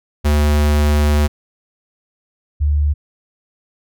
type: tone pair in turn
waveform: square / sine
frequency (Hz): 74.2 / 73.52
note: D2 / D2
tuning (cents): +18 / +2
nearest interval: unison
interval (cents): 16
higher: first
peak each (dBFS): -12 / -12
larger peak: neither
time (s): 0.24-1.28 / 2.6-2.94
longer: first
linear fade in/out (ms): 20
effects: none